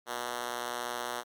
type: tone with high-pass filter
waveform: 5% pulse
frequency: 121.2 Hz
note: B2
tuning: 32 cents flat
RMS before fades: -36 dBFS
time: 0.06-1.24 s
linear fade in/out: 50 ms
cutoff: 420 Hz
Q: 0.62
effects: MP3 96 kbps